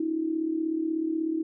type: tone with amplitude modulation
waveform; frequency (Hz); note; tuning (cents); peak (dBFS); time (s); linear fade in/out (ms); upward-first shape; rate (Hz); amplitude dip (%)
sine; 321.3; E4; -44; -22; 0-1.43; 5; sine; 36.4; 70
effects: none